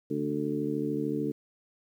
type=harmonic tone with a mistuned harmonic; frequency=73.42 Hz; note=D2; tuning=in tune; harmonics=2 / 3 / 4 / 5 / 6; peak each=-37 / -35 / -31 / -37 / -34 dBFS; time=0.1-1.32 s; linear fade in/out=10 ms; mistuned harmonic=2; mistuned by=-37 cents; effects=10-bit